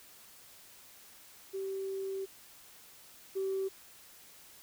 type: tone pair in turn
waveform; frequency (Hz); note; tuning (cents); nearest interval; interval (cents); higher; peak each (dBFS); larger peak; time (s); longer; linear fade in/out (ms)
sine; 386.6 / 385.1; G4 / G4; -24 / -31; unison; 7; first; -34 / -30; second; 1.53-2.26 / 3.35-3.69; first; 20
effects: tanh soft clip ceiling -26 dBFS + white hiss -56 dBFS RMS until 4.62 s